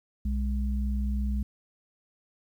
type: tone pair together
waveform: sine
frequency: 61.74 / 207.3 Hz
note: B1 / G#3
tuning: 0 / -3 cents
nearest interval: octave + major sixth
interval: 2097 cents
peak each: -26 / -33 dBFS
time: 0.25-1.43 s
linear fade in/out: 5 ms
effects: 10-bit